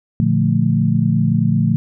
sine chord, Bb major seventh, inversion none, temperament equal, 116.54 / 146.83 / 174.61 / 220 Hz, Bb2 / D3 / F3 / A3, 0 / 0 / 0 / 0 cents, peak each -18 dBFS, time 0.2-1.76 s, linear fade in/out 0 ms, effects none

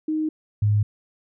sine tone pair in turn, 311.1 / 104.54 Hz, D#4 / G#2, 0 / +12 cents, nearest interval octave + perfect fifth, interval 1888 cents, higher first, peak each -21 / -16 dBFS, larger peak second, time 0.08-0.29 / 0.62-0.83 s, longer neither, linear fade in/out 5 ms, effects none

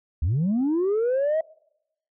sine linear sweep, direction up, 66.9 to 651 Hz, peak -18 dBFS, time 0.22-1.41 s, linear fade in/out 5 ms, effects noise-tail reverb RT60 0.8 s tail -25 dB re dry + tanh soft clip ceiling -18 dBFS

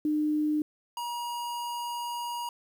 sine / square tone pair in turn, 302.7 / 954.4 Hz, D#4 / A#5, -48 / +41 cents, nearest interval octave + minor sixth, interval 1989 cents, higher second, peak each -24 / -33 dBFS, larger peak first, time 0.05-0.62 / 0.97-2.49 s, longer second, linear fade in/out 2 ms, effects 9-bit

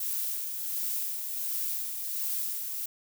violet noise with tremolo, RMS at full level -31 dBFS, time 0-2.86 s, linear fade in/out 5 ms, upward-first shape sine, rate 1.4 Hz, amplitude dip 40%, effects none

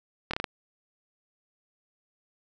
slowing click train, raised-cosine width 0.3 ms, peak -13 dBFS, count 5, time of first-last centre 0.31-0.442 s, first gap 25 ms, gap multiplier 1.19, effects none

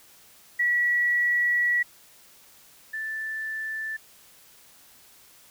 sine tone pair in turn, 1935 / 1761.5 Hz, B6 / A6, -36 / +1 cents, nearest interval major second, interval 163 cents, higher first, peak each -20 / -29 dBFS, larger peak first, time 0.59-1.83 / 2.93-3.97 s, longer first, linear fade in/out 10 ms, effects white hiss -54 dBFS RMS until 5.5 s

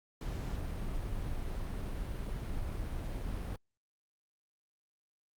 brown noise, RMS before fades -37 dBFS, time 0.21-3.56 s, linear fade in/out 2 ms, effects Opus 48 kbps

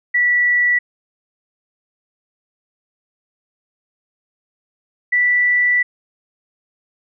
sine tone pair in turn, 1950 / 1967 Hz, B6 / B6, -23 / -7 cents, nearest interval unison, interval 16 cents, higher second, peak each -12 dBFS, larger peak neither, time 0.14-0.79 / 5.12-5.83 s, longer second, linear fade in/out 10 ms, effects none

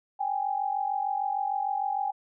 sine tone pair together, 784 / 830.6 Hz, G5 / G#5, 0 / 0 cents, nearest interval minor second, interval 100 cents, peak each -29 / -29 dBFS, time 0.19-2.12 s, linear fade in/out 20 ms, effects none

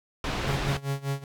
pink low-pass noise, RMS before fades -30 dBFS, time 0.24-0.77 s, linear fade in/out 2 ms, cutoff 3900 Hz, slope 12 dB/octave
45% pulse tone with tremolo, 138.59 Hz, C#3, in tune, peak -25 dBFS, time 0.47-1.24 s, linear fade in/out 2 ms, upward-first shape sine, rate 5.1 Hz, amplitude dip 90%
effects none

